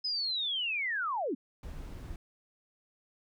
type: linear sweep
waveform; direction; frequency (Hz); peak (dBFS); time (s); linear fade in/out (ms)
sine; down; 5100 to 218.9; -30; 0.04-1.35; 10
type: noise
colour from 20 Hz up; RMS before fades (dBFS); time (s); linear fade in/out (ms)
brown; -42; 1.63-2.16; 2
effects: none